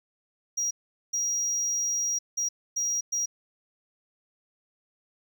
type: tone bursts at uneven times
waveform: triangle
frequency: 5720 Hz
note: F8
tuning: 41 cents sharp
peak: -24 dBFS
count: 5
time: 0.57-0.71 / 1.13-2.19 / 2.37-2.49 / 2.76-3.01 / 3.12-3.26 s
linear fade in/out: 10 ms
effects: none